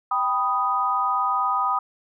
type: chord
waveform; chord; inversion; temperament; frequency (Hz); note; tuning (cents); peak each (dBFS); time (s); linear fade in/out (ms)
sine; G augmented; none; equal; 784 / 987.8 / 1244.5; G5 / B5 / D#6; 0 / 0 / 0; -27 / -25 / -22; 0.11-1.79; 5
effects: none